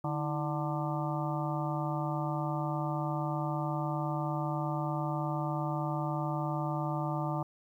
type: harmonic tone with a mistuned harmonic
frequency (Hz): 148.4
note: D3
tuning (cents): +18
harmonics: 1 / 2 / 4 / 5 / 6 / 7 / 8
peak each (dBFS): -33 / -38 / -40 / -40 / -39 / -45 / -41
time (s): 0.04-7.43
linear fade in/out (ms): 5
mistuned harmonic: 2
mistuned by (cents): +140
effects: 11-bit